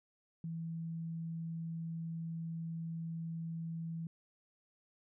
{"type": "tone", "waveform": "sine", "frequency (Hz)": 164.6, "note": "E3", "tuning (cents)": -2, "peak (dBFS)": -38, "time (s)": [0.44, 4.07], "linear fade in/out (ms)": 2, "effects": []}